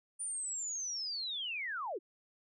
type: linear sweep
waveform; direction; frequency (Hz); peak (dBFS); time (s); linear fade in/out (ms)
sine; down; 9397 to 299.6; -36; 0.19-1.99; 20
effects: none